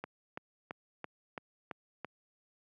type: click train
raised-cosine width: 0.5 ms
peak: -24 dBFS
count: 7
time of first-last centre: 0.04-2.047 s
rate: 2.99 Hz
effects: high-pass 150 Hz 12 dB/octave